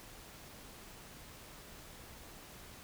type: silence
effects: pink hiss -53 dBFS RMS until 2.83 s